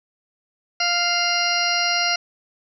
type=harmonic tone; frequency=698 Hz; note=F5; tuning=1 cent flat; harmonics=1 / 2 / 3 / 4 / 6 / 7 / 8; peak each=-26 / -26 / -26 / -26 / -26 / -26 / -26 dBFS; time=0.8-2.16 s; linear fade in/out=5 ms; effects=none